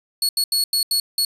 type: tone bursts at uneven times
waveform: sawtooth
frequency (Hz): 4370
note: C#8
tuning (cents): -26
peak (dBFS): -14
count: 6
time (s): 0.22-0.29 / 0.37-0.44 / 0.52-0.64 / 0.73-0.83 / 0.91-1 / 1.18-1.25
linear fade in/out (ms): 2
effects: resampled to 32000 Hz + 7-bit